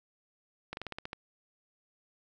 slowing click train, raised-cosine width 0.3 ms, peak -22 dBFS, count 8, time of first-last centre 0.73-1.131 s, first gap 41 ms, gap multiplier 1.11, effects none

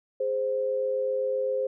sine tone pair together, 414.2 / 521.9 Hz, G#4 / C5, -5 / -4 cents, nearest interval major third, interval 401 cents, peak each -32 / -25 dBFS, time 0.2-1.67 s, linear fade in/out 5 ms, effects none

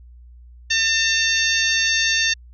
harmonic tone with a mistuned harmonic, 901 Hz, A5, 41 cents sharp, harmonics 2 / 3 / 4 / 5 / 6 / 7, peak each -21 / -23 / -24 / -25 / -26 / -26 dBFS, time 0.7-2.34 s, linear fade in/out 10 ms, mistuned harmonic 6, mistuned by +46 cents, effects added 60 Hz sine -41 dBFS peak until 2.53 s

